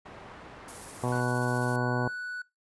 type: low-pass noise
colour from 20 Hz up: white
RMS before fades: -47 dBFS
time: 0.05-1.21 s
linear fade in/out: 10 ms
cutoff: 1200 Hz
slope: 12 dB/octave
type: noise with tremolo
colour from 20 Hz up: violet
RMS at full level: -40 dBFS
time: 0.68-1.76 s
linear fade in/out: 2 ms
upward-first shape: square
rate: 15 Hz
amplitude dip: 25%
type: harmonic tone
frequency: 123.47 Hz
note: B2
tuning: in tune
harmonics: 1 / 2 / 3 / 4 / 5 / 6 / 7 / 8 / 9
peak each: -30 / -33 / -35 / -36 / -37 / -38 / -38 / -39 / -40 dBFS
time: 1.03-2.08 s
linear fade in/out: 5 ms
type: tone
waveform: triangle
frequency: 1480 Hz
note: F#6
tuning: in tune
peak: -32 dBFS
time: 1.12-2.42 s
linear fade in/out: 5 ms
effects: noise-tail reverb RT60 0.2 s tail -21 dB re dry + resampled to 24000 Hz